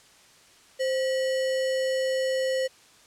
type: tone with sample-and-hold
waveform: sine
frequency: 523.3 Hz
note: C5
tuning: in tune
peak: -23 dBFS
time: 0.79-2.68 s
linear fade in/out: 20 ms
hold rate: 2450 Hz
effects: white hiss -55 dBFS RMS until 3.06 s + low-pass 8000 Hz 12 dB/octave